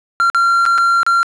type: tone with dropouts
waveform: triangle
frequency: 1376 Hz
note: F6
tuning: 26 cents flat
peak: -8 dBFS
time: 0.2-1.23 s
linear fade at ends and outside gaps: 0 ms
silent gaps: 0.3-0.347 / 0.654-0.662 / 0.779-0.783 / 1.031-1.065 s
effects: resampled to 24000 Hz + 7-bit